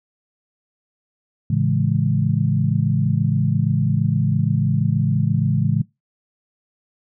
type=chord; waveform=sine; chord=A major seventh; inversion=none; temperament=equal; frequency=110 / 138.59 / 164.81 / 207.7 Hz; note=A2 / C#3 / E3 / G#3; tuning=0 / 0 / 0 / 0 cents; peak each=-21 / -19 / -22 / -24 dBFS; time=1.5-5.82 s; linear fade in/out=5 ms; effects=noise-tail reverb RT60 0.2 s tail -21 dB re dry